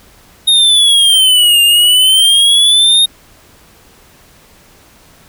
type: exponential two-way sweep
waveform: square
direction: down then up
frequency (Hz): 3729 to 2794 to 3720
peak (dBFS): -6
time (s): 0.47-3.06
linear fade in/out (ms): 10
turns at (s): 1.62
effects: pink hiss -44 dBFS RMS until 5.28 s